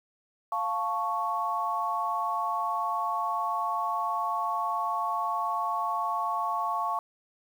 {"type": "chord", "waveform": "sine", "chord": "F augmented", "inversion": "none", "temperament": "equal", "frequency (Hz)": [698.5, 880, 1108.7], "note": ["F5", "A5", "C#6"], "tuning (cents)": [0, 0, 0], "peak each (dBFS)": [-33, -32, -29], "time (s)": [0.52, 6.99], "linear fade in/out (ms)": 2, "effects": ["9-bit"]}